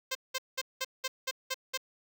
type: tone bursts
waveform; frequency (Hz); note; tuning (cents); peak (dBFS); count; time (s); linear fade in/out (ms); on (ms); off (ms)
5% pulse; 523.3; C5; 0; -19; 8; 0.11-1.776; 10; 42; 190
effects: none